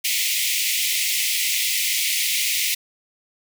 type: high-pass noise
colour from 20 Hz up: pink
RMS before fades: -22 dBFS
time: 0.04-2.75 s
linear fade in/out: 10 ms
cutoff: 2000 Hz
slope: 96 dB/octave
effects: none